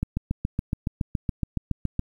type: click train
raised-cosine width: 5 ms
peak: -12 dBFS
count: 15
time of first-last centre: 0.03-1.994 s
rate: 7.13 Hz
effects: 9-bit